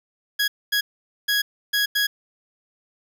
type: tone bursts at uneven times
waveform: 20% pulse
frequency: 1661.2 Hz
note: G#6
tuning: in tune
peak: -14 dBFS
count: 5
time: 0.39-0.48 / 0.72-0.81 / 1.28-1.42 / 1.73-1.86 / 1.95-2.07 s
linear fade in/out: 10 ms
effects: none